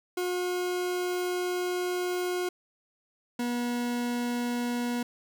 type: tone pair in turn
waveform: 40% pulse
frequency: 359.8 / 241.6 Hz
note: F#4 / B3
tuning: -48 / -38 cents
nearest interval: perfect fifth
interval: 690 cents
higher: first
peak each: -27 dBFS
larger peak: neither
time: 0.17-2.49 / 3.39-5.03 s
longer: first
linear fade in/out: 5 ms
effects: none